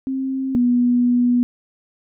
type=tone pair in turn; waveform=sine; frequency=265.5 / 244.2 Hz; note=C4 / B3; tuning=+25 / -19 cents; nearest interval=minor second; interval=144 cents; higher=first; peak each=-20 / -13 dBFS; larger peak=second; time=0.07-0.55 / 0.55-1.43 s; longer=second; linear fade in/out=0 ms; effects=none